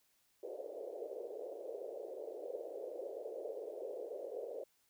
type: band-pass noise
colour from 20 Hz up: white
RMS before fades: -45 dBFS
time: 0.43-4.64 s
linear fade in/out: 5 ms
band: 400 to 570 Hz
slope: 48 dB/octave
effects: white hiss -75 dBFS RMS until 4.89 s